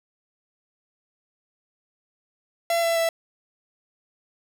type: tone with pitch steps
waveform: 45% pulse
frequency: 677 / 669.6 / 662.3 Hz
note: E5 / E5 / E5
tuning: +46 / +27 / +8 cents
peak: -20 dBFS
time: 2.7-3.09 s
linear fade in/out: 2 ms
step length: 130 ms
effects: none